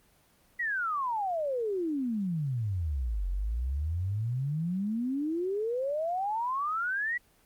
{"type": "exponential two-way sweep", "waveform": "sine", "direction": "down then up", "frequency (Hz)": [1975.5, 44.27, 1975.5], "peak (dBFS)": -28, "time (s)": [0.59, 7.18], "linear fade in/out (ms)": 10, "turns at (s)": 3.28, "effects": ["pink hiss -64 dBFS RMS until 7.45 s", "Opus 24 kbps"]}